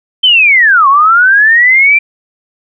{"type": "linear two-way sweep", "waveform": "sine", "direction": "down then up", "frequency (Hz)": [3136, 1064, 2374], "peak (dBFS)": -3, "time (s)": [0.23, 1.99], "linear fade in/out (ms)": 10, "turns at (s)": 0.88, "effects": []}